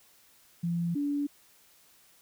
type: tone pair in turn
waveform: sine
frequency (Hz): 170.9 / 287.4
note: F3 / D4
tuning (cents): -37 / -37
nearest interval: major sixth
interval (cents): 900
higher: second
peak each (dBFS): -27 / -27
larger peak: neither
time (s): 0.63-0.95 / 0.95-1.27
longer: neither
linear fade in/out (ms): 10
effects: white hiss -61 dBFS RMS until 2.21 s